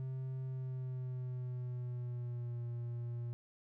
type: tone with pitch glide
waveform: triangle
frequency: 130.81 to 119.26 Hz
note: C3 to A#2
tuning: 0 to +40 cents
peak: -36 dBFS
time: 0-3.33 s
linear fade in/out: 0 ms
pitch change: -160 cents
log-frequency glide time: 0.45-2.64 s
effects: none